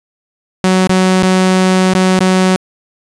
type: tone with dropouts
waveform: sawtooth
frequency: 186.3 Hz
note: F#3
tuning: 12 cents sharp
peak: -4 dBFS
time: 0.64-2.56 s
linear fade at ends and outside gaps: 0 ms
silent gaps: 0.872-0.895 / 1.224-1.233 / 1.936-1.95 / 2.191-2.206 s
effects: resampled to 22050 Hz